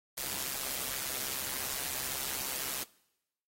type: noise with amplitude modulation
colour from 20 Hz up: white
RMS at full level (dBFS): -33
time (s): 0.17-2.84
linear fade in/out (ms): 10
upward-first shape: sine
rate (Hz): 134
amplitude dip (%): 80
effects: noise-tail reverb RT60 0.9 s tail -23 dB re dry + AAC 48 kbps